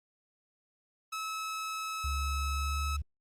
sawtooth tone, 1295 Hz, E6, 31 cents flat, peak -31 dBFS, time 1.12-2.97 s, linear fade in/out 10 ms
sine tone with pitch glide, 70.4 to 72.63 Hz, C#2 to D2, +27 to -19 cents, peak -31 dBFS, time 2.04-3.02 s, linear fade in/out 5 ms, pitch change +54 cents, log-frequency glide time 2.53-2.82 s
effects low-pass 12000 Hz 12 dB/octave + Opus 48 kbps

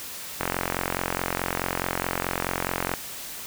click train, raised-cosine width 0.5 ms, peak -9 dBFS, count 114, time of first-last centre 0.41-2.938 s, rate 44.7 Hz, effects white hiss -37 dBFS RMS until 3.46 s

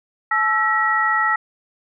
sine tone cluster, 861 / 1327 / 1913 Hz, A5 / E6 / A#6, -38 / +11 / +44 cents, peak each -23 / -19 / -19 dBFS, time 0.31-1.36 s, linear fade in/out 5 ms, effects none

